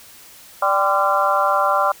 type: harmonic tone with a mistuned harmonic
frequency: 195.9 Hz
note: G3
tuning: 1 cent flat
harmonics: 3 / 4 / 5 / 6 / 7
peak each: -21 / -21 / -21 / -21 / -21 dBFS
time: 0.62-1.92 s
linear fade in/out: 5 ms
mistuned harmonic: 5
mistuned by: +76 cents
effects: white hiss -44 dBFS RMS until 2 s